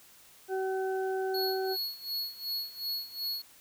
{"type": "harmonic tone", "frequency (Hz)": 380, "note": "F#4", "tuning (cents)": 46, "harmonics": [1, 2, 4], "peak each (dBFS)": [-30, -36, -42], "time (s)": [0.48, 1.77], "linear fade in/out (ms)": 50}
{"type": "tone with tremolo", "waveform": "square", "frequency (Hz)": 4352, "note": "C#8", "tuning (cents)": -33, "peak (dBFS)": -31, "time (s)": [1.34, 3.42], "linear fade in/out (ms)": 5, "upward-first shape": "sine", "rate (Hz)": 2.7, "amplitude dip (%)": 85}
{"effects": ["white hiss -57 dBFS RMS until 3.6 s"]}